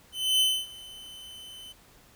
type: tone with ADSR envelope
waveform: 45% pulse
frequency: 3042 Hz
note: F#7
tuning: 47 cents sharp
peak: -19 dBFS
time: 0.12-1.73 s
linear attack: 280 ms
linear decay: 260 ms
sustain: -23 dB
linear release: 16 ms
effects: pink hiss -57 dBFS RMS until 2.15 s